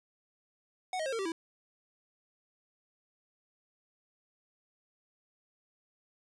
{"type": "tone with pitch steps", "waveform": "square", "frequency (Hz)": [740, 629.5, 535.5, 455.5, 387.5, 329.6], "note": ["F#5", "D#5", "C5", "A#4", "G4", "E4"], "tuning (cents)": [0, 20, 40, -40, -20, 0], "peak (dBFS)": -33, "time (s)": [0.93, 1.32], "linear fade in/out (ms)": 2, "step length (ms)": 65, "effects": ["resampled to 22050 Hz"]}